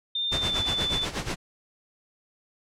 sine tone with pitch glide, 3609 to 3512 Hz, A7 to A7, +43 to -4 cents, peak -25 dBFS, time 0.15-1.05 s, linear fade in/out 5 ms, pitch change -47 cents, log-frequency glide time 0.3-0.61 s
pink noise with tremolo, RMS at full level -28 dBFS, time 0.31-1.36 s, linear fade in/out 20 ms, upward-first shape sine, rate 8.3 Hz, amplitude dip 75%
effects low-pass 7000 Hz 12 dB/octave

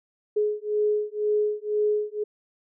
sine beating tone pair, 420 / 422 Hz, G#4 / G#4, +19 / +28 cents, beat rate 2 Hz, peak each -25 dBFS, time 0.36-2.24 s, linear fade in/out 10 ms, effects none

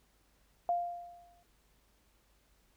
sine tone with exponential decay, 698 Hz, F5, 1 cent flat, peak -26 dBFS, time 0.69-1.43 s, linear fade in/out 1 ms, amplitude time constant 160 ms, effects added 50 Hz sine -70 dBFS peak until 2.76 s + pink hiss -71 dBFS RMS until 2.76 s

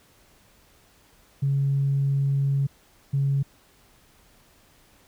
sine tone bursts at uneven times, 138.59 Hz, C#3, in tune, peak -19 dBFS, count 2, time 1.42-2.67 / 3.13-3.43 s, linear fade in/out 10 ms, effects tanh soft clip ceiling -15 dBFS + pink hiss -58 dBFS RMS until 5.07 s

